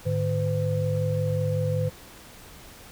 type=tone cluster; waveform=sine; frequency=105.4 / 150.8 / 508 Hz; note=G#2 / D3 / B4; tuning=+26 / +46 / +49 cents; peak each=-26 / -27 / -28 dBFS; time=0.05-1.9 s; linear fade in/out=20 ms; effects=pink hiss -47 dBFS RMS until 2.91 s